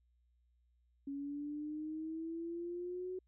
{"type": "exponential sweep", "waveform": "sine", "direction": "up", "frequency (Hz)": [277.2, 372], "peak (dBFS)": -39, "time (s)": [1.07, 3.19], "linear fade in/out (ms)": 5, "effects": ["added 60 Hz sine -70 dBFS peak until 3.27 s"]}